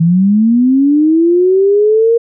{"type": "linear sweep", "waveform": "sine", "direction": "up", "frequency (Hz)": [160.1, 469.1], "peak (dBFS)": -6, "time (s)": [0, 2.18], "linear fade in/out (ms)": 10, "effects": []}